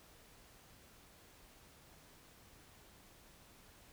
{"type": "silence", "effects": ["pink hiss -62 dBFS RMS until 3.92 s"]}